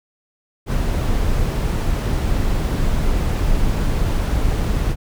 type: noise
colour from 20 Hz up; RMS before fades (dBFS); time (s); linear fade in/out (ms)
brown; -18; 0.66-4.96; 50
effects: none